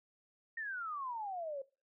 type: exponential sweep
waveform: sine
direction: down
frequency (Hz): 1864.7 to 531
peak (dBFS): -38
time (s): 0.57-1.62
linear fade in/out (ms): 5
effects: noise-tail reverb RT60 0.3 s tail -20 dB re dry